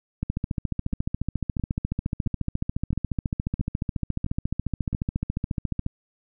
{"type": "two click trains", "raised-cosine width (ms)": 5, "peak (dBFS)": [-17, -13], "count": [7, 81], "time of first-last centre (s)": [[0.93, 4.93], [0.23, 5.864]], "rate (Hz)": [1.5, 14.2], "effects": []}